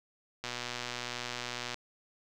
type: click train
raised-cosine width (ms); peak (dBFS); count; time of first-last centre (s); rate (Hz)
0.2; -19; 160; 0.44-1.743; 122
effects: none